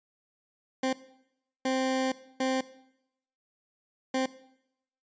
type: tone bursts at uneven times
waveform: 20% pulse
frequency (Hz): 261.6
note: C4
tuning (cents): 0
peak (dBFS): -21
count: 4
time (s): 0.83-0.93 / 1.65-2.12 / 2.4-2.61 / 4.14-4.26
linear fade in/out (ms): 5
effects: noise-tail reverb RT60 0.8 s tail -18 dB re dry + resampled to 16000 Hz